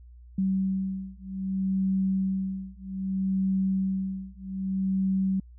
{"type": "beating tone pair", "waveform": "sine", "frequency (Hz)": [190.7, 191.33], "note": ["G3", "G3"], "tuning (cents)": [-47, -42], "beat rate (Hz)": 0.63, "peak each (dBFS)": -28, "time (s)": [0.38, 5.4], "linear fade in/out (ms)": 5, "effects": ["added 60 Hz sine -46 dBFS peak until 5.58 s"]}